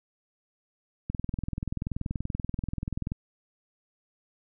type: click train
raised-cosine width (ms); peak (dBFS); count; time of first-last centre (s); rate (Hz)
5; -18; 43; 1.1-3.119; 20.8
effects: none